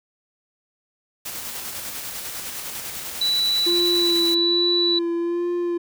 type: noise with tremolo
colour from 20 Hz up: white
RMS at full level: -31 dBFS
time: 1.25-4.35 s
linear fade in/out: 10 ms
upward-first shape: square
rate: 10 Hz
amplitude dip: 25%
type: tone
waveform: sine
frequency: 3951 Hz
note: B7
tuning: in tune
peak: -18 dBFS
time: 3.21-4.99 s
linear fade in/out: 5 ms
type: tone with vibrato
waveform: triangle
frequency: 344.7 Hz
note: F4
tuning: 23 cents flat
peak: -19 dBFS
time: 3.66-5.78 s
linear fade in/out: 10 ms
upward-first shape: sine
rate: 1.2 Hz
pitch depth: 27 cents each way
effects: none